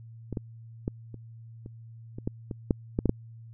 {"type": "clicks", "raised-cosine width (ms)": 3, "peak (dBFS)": [-21, -18, -16, -29, -29, -25, -16, -21, -9, -12, -11, -9], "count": 12, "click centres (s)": [0.327, 0.372, 0.879, 1.143, 1.661, 2.185, 2.275, 2.512, 2.708, 2.989, 3.057, 3.094], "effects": ["added 114 Hz sine -44 dBFS peak until 3.53 s"]}